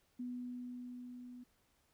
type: tone with level ramp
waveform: sine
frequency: 246.9 Hz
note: B3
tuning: in tune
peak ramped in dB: -39 to -49 dBFS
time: 0.19-1.44 s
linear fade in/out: 10 ms
effects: pink hiss -75 dBFS RMS until 1.93 s